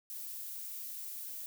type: noise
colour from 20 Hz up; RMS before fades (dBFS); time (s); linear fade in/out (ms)
violet; -43; 0.1-1.46; 0
effects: none